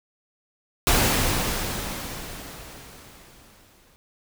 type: noise with exponential decay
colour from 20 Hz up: pink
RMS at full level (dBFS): -18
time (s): 0.87-3.96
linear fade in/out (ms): 0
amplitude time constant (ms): 670
effects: none